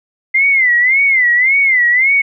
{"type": "tone with vibrato", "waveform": "sine", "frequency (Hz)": 2066, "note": "C7", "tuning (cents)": -22, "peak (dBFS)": -8, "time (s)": [0.34, 2.22], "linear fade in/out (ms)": 10, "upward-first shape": "sine", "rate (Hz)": 1.8, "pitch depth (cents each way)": 140, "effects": []}